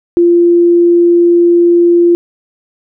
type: tone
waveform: sine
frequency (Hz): 345.3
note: F4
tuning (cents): -20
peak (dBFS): -4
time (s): 0.17-2.15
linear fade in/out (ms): 0
effects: none